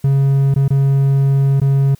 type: tone with dropouts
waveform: triangle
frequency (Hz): 137.5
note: C#3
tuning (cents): -14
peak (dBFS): -8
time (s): 0.04-1.95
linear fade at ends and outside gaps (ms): 5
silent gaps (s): 0.542-0.56 / 0.681-0.704 / 1.601-1.615
effects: white hiss -52 dBFS RMS until 1.99 s

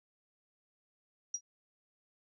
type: tone with exponential decay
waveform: sine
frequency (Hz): 5740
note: F8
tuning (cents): +47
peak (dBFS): -29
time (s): 1.34-1.41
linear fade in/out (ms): 5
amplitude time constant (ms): 15
effects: none

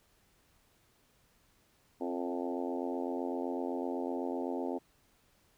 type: harmonic tone with a mistuned harmonic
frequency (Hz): 87.9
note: F2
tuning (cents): +12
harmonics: 3 / 4 / 5 / 6 / 7 / 8 / 9 / 10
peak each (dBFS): -37 / -39 / -41 / -43 / -44 / -45 / -46 / -47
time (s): 2-4.79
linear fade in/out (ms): 20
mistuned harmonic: 4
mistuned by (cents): -24
effects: pink hiss -69 dBFS RMS until 5.57 s

